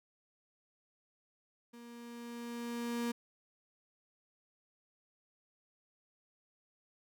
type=tone with level ramp; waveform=35% pulse; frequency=236.6 Hz; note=A#3; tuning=26 cents sharp; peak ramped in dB=-49 to -31 dBFS; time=1.73-3.12 s; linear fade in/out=10 ms; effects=none